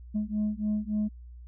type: beating tone pair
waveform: sine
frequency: 209.7 / 213.2 Hz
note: G#3 / G#3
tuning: +17 / +46 cents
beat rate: 3.5 Hz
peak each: -28 / -28 dBFS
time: 0.14-1.09 s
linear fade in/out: 20 ms
effects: tanh soft clip ceiling -23 dBFS + added 60 Hz sine -43 dBFS peak until 1.47 s